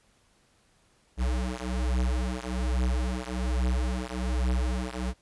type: beating tone pair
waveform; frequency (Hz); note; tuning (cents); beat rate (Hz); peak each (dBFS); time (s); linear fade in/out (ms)
square; 61.74 / 62.94; B1 / B1; 0 / +33; 1.2; -29 / -30; 1.17-5.14; 50
effects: pink hiss -65 dBFS RMS until 5.21 s + resampled to 24000 Hz